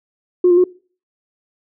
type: tone with pitch steps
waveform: sine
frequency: 359.3 / 350.2 / 363 Hz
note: F4 / F4 / F#4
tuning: +49 / +5 / -33 cents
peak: -7 dBFS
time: 0.44-0.641 s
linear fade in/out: 5 ms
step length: 67 ms
effects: noise-tail reverb RT60 0.4 s tail -22 dB re dry + tanh soft clip ceiling -4 dBFS